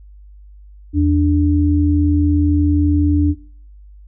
sine tone pair together, 82.41 / 293.7 Hz, E2 / D4, 0 / 0 cents, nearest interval octave + minor seventh, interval 2200 cents, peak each -14 dBFS, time 0.93-3.35 s, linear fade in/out 50 ms, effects noise-tail reverb RT60 0.6 s tail -24 dB re dry + added 50 Hz sine -38 dBFS peak until 4.07 s

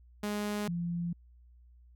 sawtooth / sine tone pair in turn, 207.7 / 171.95 Hz, G#3 / F3, 0 / -27 cents, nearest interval minor third, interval 327 cents, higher first, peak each -28 / -31 dBFS, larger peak first, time 0.23-0.68 / 0.68-1.13 s, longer neither, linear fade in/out 5 ms, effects added 60 Hz sine -55 dBFS peak until 1.95 s

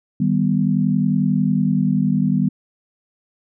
sine chord, Eb augmented, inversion none, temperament equal, 155.56 / 196 / 246.9 Hz, Eb3 / G3 / B3, 0 / 0 / 0 cents, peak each -20 / -18 / -20 dBFS, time 0.2-2.49 s, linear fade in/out 5 ms, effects none

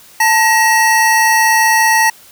square tone pair together, 887 / 1896.9 Hz, A5 / A#6, +14 / +30 cents, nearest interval octave + minor second, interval 1316 cents, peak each -12 dBFS, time 0.2-2.1 s, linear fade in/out 5 ms, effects white hiss -42 dBFS RMS until 2.31 s

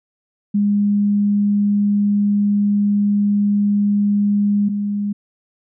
sine tone pair in turn, 204.4 / 204.4 Hz, G#3 / G#3, -27 / -27 cents, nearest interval unison, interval 0 cents, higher neither, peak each -13 / -18 dBFS, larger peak first, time 0.54-4.69 / 4.69-5.13 s, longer first, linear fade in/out 10 ms, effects none

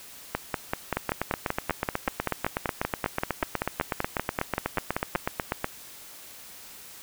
two click trains, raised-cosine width 0.5 ms, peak -10 / -10 dBFS, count 26 / 39, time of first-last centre 0.35-5.158 / 0.97-5.644 s, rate 5.2 / 8.13 Hz, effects white hiss -46 dBFS RMS until 7.02 s

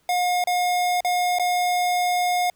square tone with dropouts, 717 Hz, F5, 45 cents sharp, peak -20 dBFS, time 0.09-2.5 s, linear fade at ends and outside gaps 2 ms, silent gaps 0.44-0.472 / 1.006-1.047 / 1.386-1.396 s, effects pink hiss -64 dBFS RMS until 2.55 s

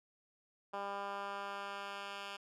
10% pulse tone with band-pass filter sweep, 199.7 Hz, G3, 32 cents sharp, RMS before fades -43 dBFS, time 0.73-2.37 s, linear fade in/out 10 ms, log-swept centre 920 to 2500 Hz, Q 1.1, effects none

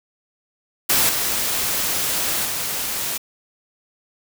white noise with level steps, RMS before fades -17 / -22 / -25 dBFS, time 0.89-3.18 s, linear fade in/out 10 ms, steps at 1.09 / 2.45 s, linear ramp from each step 2 ms, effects none

